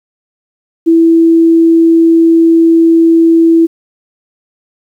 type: tone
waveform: sine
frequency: 330 Hz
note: E4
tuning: 2 cents sharp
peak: -3 dBFS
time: 0.86-3.67 s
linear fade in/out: 20 ms
effects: 7-bit